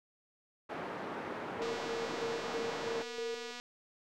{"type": "band-pass noise", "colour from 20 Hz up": "pink", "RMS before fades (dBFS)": -41, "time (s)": [0.69, 3.03], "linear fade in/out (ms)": 10, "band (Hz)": [270, 1500], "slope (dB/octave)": 12}
{"type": "tone with tremolo", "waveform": "sine", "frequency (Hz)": 460, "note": "A#4", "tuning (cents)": -23, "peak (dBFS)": -35, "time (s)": [1.57, 3.53], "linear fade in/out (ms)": 50, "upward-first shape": "square", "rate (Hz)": 3.1, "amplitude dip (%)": 60}
{"type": "click train", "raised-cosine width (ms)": 0.2, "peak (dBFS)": -28, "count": 482, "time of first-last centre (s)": [1.62, 3.599], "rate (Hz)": 243}
{"effects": []}